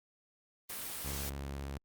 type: noise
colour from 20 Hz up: white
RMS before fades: -41 dBFS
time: 0.69-1.3 s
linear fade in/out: 10 ms
type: tone with vibrato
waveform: sawtooth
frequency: 69.3 Hz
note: C#2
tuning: in tune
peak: -35 dBFS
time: 1.04-1.78 s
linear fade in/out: 10 ms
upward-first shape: sine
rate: 16 Hz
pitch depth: 24 cents each way
effects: Opus 32 kbps